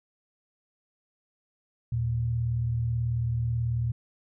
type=tone pair together; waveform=sine; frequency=79.24 / 117.6 Hz; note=D#2 / A#2; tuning=+32 / +16 cents; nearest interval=perfect fifth; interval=684 cents; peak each=-34 / -25 dBFS; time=1.92-3.92 s; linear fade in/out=5 ms; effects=none